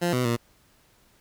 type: tone with pitch steps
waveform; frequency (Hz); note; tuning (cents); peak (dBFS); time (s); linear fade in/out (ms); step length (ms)
15% pulse; 174.1 / 125.4 / 118.1; F3 / B2 / A#2; -5 / +27 / +23; -16; 0.01-0.37; 20; 120
effects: pink hiss -61 dBFS RMS until 1.2 s